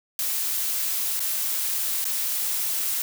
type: noise with dropouts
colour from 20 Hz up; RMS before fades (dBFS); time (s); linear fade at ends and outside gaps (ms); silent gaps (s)
blue; -26; 0.19-3.02; 1; 1.195-1.203 / 2.043-2.052
effects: none